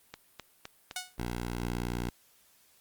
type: click train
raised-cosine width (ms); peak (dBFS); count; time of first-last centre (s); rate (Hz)
0.2; -23; 4; 0.14-0.911; 3.89
type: tone with exponential decay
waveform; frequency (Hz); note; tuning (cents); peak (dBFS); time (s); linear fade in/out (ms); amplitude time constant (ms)
5% pulse; 734; F#5; -14; -19; 0.96-1.17; 2; 44
type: tone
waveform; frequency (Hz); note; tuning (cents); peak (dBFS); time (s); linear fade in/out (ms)
10% pulse; 59.6; A#1; +39; -24; 1.18-2.1; 10
effects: white hiss -64 dBFS RMS until 2.8 s + Opus 32 kbps